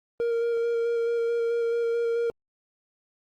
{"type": "tone with vibrato", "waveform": "triangle", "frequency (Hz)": 466.3, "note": "A#4", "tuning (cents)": 1, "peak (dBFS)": -21, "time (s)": [0.2, 2.3], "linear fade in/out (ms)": 0, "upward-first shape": "square", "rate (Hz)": 4.6, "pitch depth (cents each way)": 11, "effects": ["Opus 24 kbps"]}